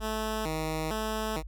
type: tone with vibrato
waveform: 10% pulse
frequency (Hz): 185.3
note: F#3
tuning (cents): +3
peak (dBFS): -22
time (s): 0-1.43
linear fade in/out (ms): 50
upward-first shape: square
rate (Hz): 1.1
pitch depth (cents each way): 280
effects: added 50 Hz sine -38 dBFS peak until 1.47 s

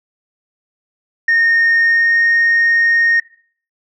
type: tone with pitch glide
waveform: sine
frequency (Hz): 1840 to 1851.7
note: A#6 to A#6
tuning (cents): -23 to -12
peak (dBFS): -8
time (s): 1.28-3.2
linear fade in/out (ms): 5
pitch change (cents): +11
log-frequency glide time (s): 1.79-2.23
effects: noise-tail reverb RT60 0.5 s tail -20 dB re dry + tanh soft clip ceiling -7 dBFS

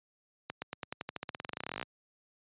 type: accelerating click train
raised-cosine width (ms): 0.3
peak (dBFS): -20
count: 27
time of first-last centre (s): 0.5-1.828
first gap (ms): 120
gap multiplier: 0.92
effects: high-pass 100 Hz 12 dB/octave + resampled to 8000 Hz

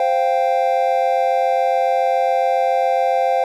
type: chord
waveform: triangle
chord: C suspended fourth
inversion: none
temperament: just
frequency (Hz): 523.3 / 697.7 / 784.9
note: C5 / F5 / G5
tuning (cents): 0 / -2 / +2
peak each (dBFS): -17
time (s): 0-3.44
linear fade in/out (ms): 2
effects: none

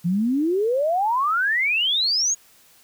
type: exponential sweep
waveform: sine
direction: up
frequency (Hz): 165 to 6800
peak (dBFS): -18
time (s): 0.04-2.35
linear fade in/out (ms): 20
effects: white hiss -54 dBFS RMS until 2.83 s

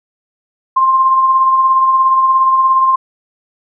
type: tone with tremolo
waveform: sine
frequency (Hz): 1054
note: C6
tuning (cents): +12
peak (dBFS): -6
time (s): 0.76-2.96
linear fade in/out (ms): 10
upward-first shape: sine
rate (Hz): 17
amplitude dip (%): 35
effects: none

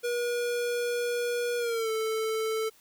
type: tone with pitch glide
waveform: square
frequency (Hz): 481 to 441.1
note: B4 to A4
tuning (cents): -46 to +4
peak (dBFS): -28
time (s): 0.03-2.7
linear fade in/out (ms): 20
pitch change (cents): -150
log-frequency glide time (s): 1.58-1.9
effects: white hiss -60 dBFS RMS until 2.8 s

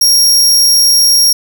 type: tone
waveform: sawtooth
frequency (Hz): 5588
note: F8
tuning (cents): 0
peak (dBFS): -3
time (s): 0.01-1.33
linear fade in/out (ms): 5
effects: none

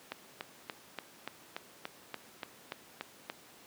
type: click train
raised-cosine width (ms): 0.3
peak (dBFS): -21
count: 12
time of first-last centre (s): 0.12-3.299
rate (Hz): 3.46
effects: pink hiss -56 dBFS RMS until 3.66 s + high-pass 200 Hz 12 dB/octave

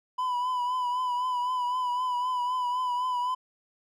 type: tone with vibrato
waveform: triangle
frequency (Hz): 995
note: B5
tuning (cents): +13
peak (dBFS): -24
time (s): 0.18-3.35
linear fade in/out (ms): 10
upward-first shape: triangle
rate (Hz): 3.9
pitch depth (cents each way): 47
effects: none

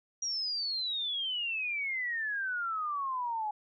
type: exponential sweep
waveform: sine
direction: down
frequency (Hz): 5770 to 830.6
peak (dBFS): -31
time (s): 0.22-3.51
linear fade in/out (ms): 5
effects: none

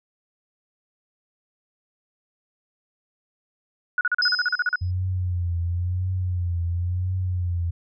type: tone bursts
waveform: sine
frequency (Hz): 1462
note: F#6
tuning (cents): -21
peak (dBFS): -18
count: 12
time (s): 3.98-4.758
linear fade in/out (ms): 2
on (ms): 30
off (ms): 38
type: tone with exponential decay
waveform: sine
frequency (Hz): 5060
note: D#8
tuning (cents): +28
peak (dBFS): -17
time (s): 4.22-4.91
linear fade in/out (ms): 2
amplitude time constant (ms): 150
type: tone with vibrato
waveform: sine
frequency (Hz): 89.1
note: F2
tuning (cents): +35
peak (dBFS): -22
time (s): 4.81-7.71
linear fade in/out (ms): 10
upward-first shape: triangle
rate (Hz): 0.96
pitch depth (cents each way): 82
effects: none

